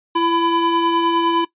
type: tone pair together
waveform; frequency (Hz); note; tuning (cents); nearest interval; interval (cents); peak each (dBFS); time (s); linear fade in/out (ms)
square; 336.6 / 1000; E4 / B5; +36 / +21; octave + perfect fifth; 1885; -19 / -19; 0.15-1.45; 10
effects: noise-tail reverb RT60 0.1 s tail -19 dB re dry + resampled to 8000 Hz